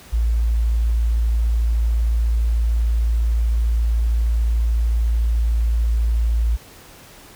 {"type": "tone", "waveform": "sine", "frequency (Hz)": 56.8, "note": "A#1", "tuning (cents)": -44, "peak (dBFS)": -15, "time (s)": [0.12, 6.57], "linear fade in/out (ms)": 20, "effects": ["pink hiss -44 dBFS RMS until 7.35 s"]}